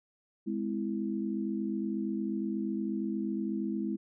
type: chord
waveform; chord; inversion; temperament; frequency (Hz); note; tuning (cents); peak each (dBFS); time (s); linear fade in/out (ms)
sine; Ab augmented; none; equal with one note detuned; 207.7 / 256.1 / 329.6; Ab3 / C4 / E4; 0 / -37 / 0; -33 / -37 / -35; 0.46-3.97; 20
effects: none